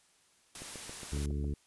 white noise, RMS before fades -44 dBFS, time 0.55-1.26 s, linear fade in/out 2 ms
click train, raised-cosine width 2 ms, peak -32 dBFS, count 7, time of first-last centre 0.62-1.444 s, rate 7.28 Hz
harmonic tone, 72 Hz, D2, 34 cents flat, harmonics 1 / 2 / 3 / 4 / 5 / 6, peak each -33 / -39 / -43 / -45 / -47 / -49 dBFS, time 1.12-1.54 s, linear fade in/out 5 ms
effects white hiss -67 dBFS RMS until 1.66 s + resampled to 24000 Hz

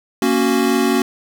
square chord, F# major, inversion first, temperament equal, 233.1 / 277.2 / 370 Hz, A#3 / C#4 / F#4, 0 / 0 / 0 cents, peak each -19 dBFS, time 0.22-1.02 s, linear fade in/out 2 ms, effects none

